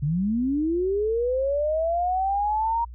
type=linear sweep; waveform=sine; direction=up; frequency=135.2 to 943 Hz; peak=-21 dBFS; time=0.02-2.85 s; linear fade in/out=10 ms; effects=added 60 Hz sine -37 dBFS peak until 2.94 s